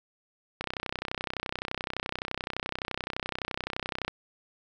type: click train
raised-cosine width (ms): 0.3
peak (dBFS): -15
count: 111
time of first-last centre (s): 0.61-4.08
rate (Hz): 31.7
effects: none